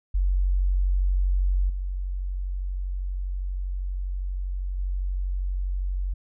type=tone with level steps; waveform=sine; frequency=46.25 Hz; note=F#1; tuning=in tune; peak=-19 / -26 / -24 dBFS; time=0.14-6.14 s; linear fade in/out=10 ms; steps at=1.69 / 4.78 s; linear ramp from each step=10 ms; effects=none